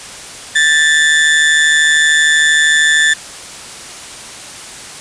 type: tone with amplitude modulation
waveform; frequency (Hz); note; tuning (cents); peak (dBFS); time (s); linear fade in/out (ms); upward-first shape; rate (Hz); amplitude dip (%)
35% pulse; 1760; A6; 0; -4; 0.55-3.14; 10; sine; 153; 50
effects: white hiss -30 dBFS RMS until 5 s + resampled to 22050 Hz